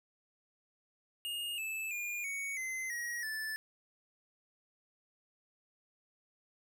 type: tone with pitch steps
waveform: square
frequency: 2844 / 2623 / 2419 / 2231 / 2058 / 1898.1 / 1750.7 Hz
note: F7 / E7 / D#7 / C#7 / C7 / A#6 / A6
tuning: +31 / -9 / -49 / +11 / -29 / +31 / -9 cents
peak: -37 dBFS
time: 1.25-3.56 s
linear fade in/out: 0 ms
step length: 330 ms
effects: none